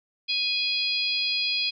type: harmonic tone with a mistuned harmonic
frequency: 830.6 Hz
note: G#5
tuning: in tune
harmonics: 3 / 4 / 5 / 6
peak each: -29 / -29 / -29 / -29 dBFS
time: 0.28-1.71 s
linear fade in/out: 20 ms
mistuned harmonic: 6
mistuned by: -46 cents
effects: none